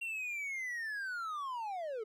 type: linear sweep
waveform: triangle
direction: down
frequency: 2759 to 415.3 Hz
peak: -35 dBFS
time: 0.01-2.04 s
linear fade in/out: 10 ms
effects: none